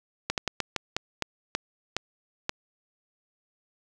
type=slowing click train; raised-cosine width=0.2 ms; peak=-9 dBFS; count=10; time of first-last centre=0.3-2.494 s; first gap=78 ms; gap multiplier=1.27; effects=none